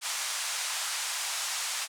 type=band-pass noise; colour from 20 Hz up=white; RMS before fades=-33 dBFS; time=0.01-1.88 s; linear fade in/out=50 ms; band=750 to 9100 Hz; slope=24 dB/octave; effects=none